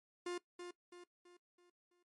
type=tone with echo; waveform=45% pulse; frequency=353.4 Hz; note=F4; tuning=21 cents sharp; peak=-39 dBFS; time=0.26-0.38 s; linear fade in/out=5 ms; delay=330 ms; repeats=5; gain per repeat=-7 dB; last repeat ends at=2.03 s; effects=noise-tail reverb RT60 0.1 s tail -18 dB re dry + MP3 48 kbps